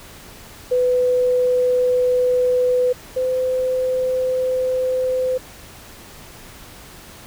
sine tone pair in turn, 499.3 / 511.6 Hz, B4 / C5, +19 / -39 cents, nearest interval unison, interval 42 cents, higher second, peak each -14 / -17 dBFS, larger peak first, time 0.71-2.93 / 3.16-5.38 s, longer neither, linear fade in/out 10 ms, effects pink hiss -41 dBFS RMS until 7.26 s

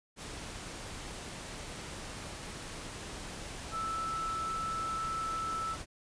sine tone in noise, 1318.5 Hz, E6, in tune, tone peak -33 dBFS, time 3.71-5.77 s, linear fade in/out 50 ms, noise pink, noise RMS -43 dBFS, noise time 0.16-5.86 s, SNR +7 dB, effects resampled to 22050 Hz

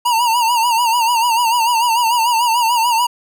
square tone with vibrato, 936 Hz, A#5, 7 cents sharp, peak -13 dBFS, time 0.05-3.07 s, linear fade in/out 10 ms, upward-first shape sine, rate 6.8 Hz, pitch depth 85 cents each way, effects none

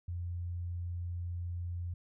sine tone, 87.31 Hz, F2, in tune, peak -35 dBFS, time 0.08-1.94 s, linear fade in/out 5 ms, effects none

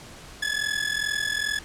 sawtooth ring-modulated tone, 1709 Hz, G#6, 49 cents sharp, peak -18 dBFS, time 0.42-1.59 s, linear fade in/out 5 ms, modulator 21.2 Hz, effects pink hiss -44 dBFS RMS until 1.64 s + low-pass 9000 Hz 12 dB/octave

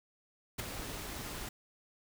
pink noise with ADSR envelope, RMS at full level -33 dBFS, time 0.58-1.49 s, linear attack 18 ms, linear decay 7 ms, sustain -9 dB, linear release 5 ms, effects none

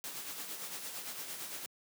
white noise with tremolo, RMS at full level -41 dBFS, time 0.04-1.66 s, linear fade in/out 0 ms, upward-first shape sine, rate 8.8 Hz, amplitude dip 45%, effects high-pass 150 Hz 12 dB/octave

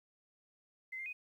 sine tone with pitch steps, 2057 / 2100 / 2495 Hz, C7 / C7 / D#7, -30 / +6 / +4 cents, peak -40 dBFS, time 0.92-1.13 s, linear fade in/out 10 ms, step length 70 ms, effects 12-bit

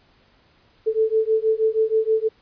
sine beating tone pair, 437.5 / 443.8 Hz, A4 / A4, -10 / +15 cents, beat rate 6.3 Hz, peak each -20 dBFS, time 0.86-2.29 s, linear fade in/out 20 ms, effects pink hiss -58 dBFS RMS until 2.41 s + resampled to 11025 Hz

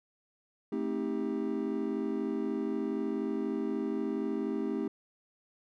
triangle chord, A half-diminished seventh, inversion none, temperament just, 220 / 264 / 316.8 / 396 Hz, A3 / C4 / Eb4 / G4, 0 / +16 / +31 / +18 cents, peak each -34 dBFS, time 0.72-4.88 s, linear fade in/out 5 ms, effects none

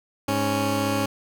15% pulse tone pair together, 103.76 / 277 Hz, G#2 / C#4, -1 / -1 cents, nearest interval octave + perfect fourth, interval 1700 cents, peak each -20 / -17 dBFS, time 0.28-1.06 s, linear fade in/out 5 ms, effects none

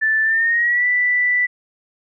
sine tone with pitch glide, 1760 to 1975.5 Hz, A6 to B6, 0 to 0 cents, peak -14 dBFS, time 0.01-1.47 s, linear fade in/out 20 ms, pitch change +200 cents, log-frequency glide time 0.23-0.86 s, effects none

